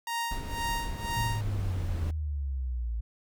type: tone with tremolo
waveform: sawtooth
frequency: 932.3 Hz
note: A#5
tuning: in tune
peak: -25 dBFS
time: 0.07-1.41 s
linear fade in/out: 2 ms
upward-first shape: sine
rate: 2 Hz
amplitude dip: 85%
type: noise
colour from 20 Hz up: brown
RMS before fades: -35 dBFS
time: 0.31-2.11 s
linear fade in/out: 5 ms
type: exponential sweep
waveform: sine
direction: down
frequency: 116.54 to 55.1 Hz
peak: -29 dBFS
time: 1.16-3.01 s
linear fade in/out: 10 ms
effects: none